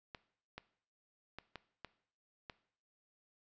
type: clicks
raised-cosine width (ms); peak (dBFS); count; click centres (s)
0.3; -29; 6; 0.148 / 0.58 / 1.386 / 1.557 / 1.847 / 2.498
effects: noise-tail reverb RT60 0.6 s tail -18 dB re dry + resampled to 16000 Hz